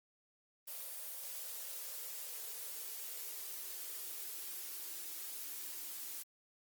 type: noise with high-pass filter sweep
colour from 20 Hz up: blue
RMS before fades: -45 dBFS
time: 0.67-6.23 s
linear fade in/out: 10 ms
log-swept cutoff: 550 to 290 Hz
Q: 3.8
effects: Opus 24 kbps